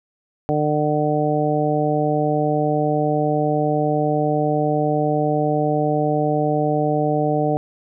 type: harmonic tone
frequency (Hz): 150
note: D3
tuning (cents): +37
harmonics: 1 / 2 / 3 / 4 / 5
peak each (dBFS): -23 / -23 / -23 / -23 / -23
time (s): 0.49-7.57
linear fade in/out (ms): 0
effects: none